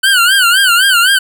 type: tone with vibrato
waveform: 25% pulse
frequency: 1487 Hz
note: F#6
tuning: 8 cents sharp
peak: -3 dBFS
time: 0.03-1.19 s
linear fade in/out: 10 ms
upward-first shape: sine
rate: 3.9 Hz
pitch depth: 140 cents each way
effects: none